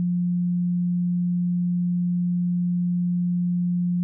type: tone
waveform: sine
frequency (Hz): 176.5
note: F3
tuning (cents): +19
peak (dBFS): -20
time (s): 0-4.03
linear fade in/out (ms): 0
effects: none